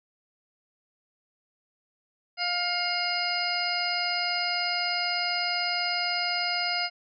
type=harmonic tone with a mistuned harmonic; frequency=706 Hz; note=F5; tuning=19 cents sharp; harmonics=1 / 2 / 3 / 4 / 6 / 7; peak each=-32 / -34 / -32 / -35 / -35 / -30 dBFS; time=2.37-6.9 s; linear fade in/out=50 ms; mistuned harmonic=3; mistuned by=+19 cents; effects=none